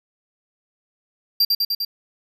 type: tone with echo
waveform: square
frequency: 4724 Hz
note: D8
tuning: 9 cents sharp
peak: -14 dBFS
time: 1.4-1.45 s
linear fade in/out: 5 ms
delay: 100 ms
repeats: 4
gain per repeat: -2 dB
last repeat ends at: 1.85 s
effects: none